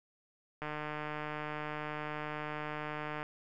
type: click train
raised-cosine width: 0.5 ms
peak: -24 dBFS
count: 395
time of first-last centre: 0.62-3.229 s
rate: 151 Hz
effects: none